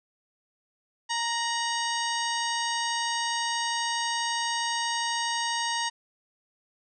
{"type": "harmonic tone with a mistuned harmonic", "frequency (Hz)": 932.3, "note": "A#5", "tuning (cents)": 0, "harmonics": [1, 2, 3, 4, 5, 6, 7, 9], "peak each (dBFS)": [-30, -33, -35, -36, -37, -38, -38, -40], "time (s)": [1.09, 5.9], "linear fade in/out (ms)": 20, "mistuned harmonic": 3, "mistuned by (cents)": 75, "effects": []}